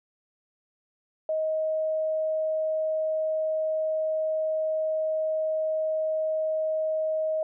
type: tone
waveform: sine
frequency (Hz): 629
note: D#5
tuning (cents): +19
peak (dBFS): -24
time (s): 1.29-7.43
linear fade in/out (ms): 2
effects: none